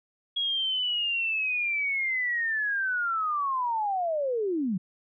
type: linear sweep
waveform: sine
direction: down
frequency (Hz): 3322 to 170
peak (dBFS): -25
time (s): 0.36-4.78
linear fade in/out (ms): 10
effects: none